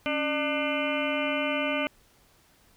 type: harmonic tone with a mistuned harmonic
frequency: 299.7 Hz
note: D4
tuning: 35 cents sharp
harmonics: 1 / 2 / 3 / 4 / 5 / 7 / 8 / 9 / 10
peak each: -31 / -30 / -40 / -36 / -37 / -35 / -34 / -39 / -37 dBFS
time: 0.06-1.87 s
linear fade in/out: 0 ms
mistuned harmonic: 1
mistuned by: -130 cents
effects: pink hiss -61 dBFS RMS until 2.76 s